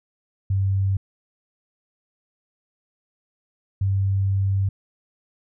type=tone pair in turn; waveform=sine; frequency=97.1 / 97.51 Hz; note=G2 / G2; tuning=-16 / -9 cents; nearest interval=unison; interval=7 cents; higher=second; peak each=-18 / -18 dBFS; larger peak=neither; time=0.5-0.97 / 3.81-4.69 s; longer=second; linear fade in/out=5 ms; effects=none